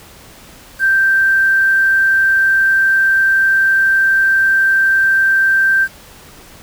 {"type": "tone with quantisation", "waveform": "sine", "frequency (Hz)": 1568, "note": "G6", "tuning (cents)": 0, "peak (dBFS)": -9, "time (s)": [0.79, 5.88], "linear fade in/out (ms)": 50, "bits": 6, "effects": ["pink hiss -40 dBFS RMS until 6.62 s"]}